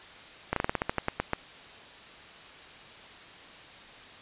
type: slowing click train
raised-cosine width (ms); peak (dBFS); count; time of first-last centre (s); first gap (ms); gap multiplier
0.5; -11; 12; 0.53-1.334; 33; 1.15
effects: white hiss -48 dBFS RMS until 4.21 s + resampled to 8000 Hz